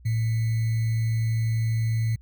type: tone with sample-and-hold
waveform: sine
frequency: 112.5 Hz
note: A2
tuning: 39 cents sharp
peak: -21 dBFS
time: 0.05-2.16 s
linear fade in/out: 10 ms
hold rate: 2100 Hz
effects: added 61 Hz sine -47 dBFS peak until 2.21 s